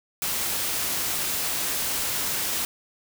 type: noise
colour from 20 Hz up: white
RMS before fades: -27 dBFS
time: 0.22-2.65 s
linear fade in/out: 2 ms
effects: none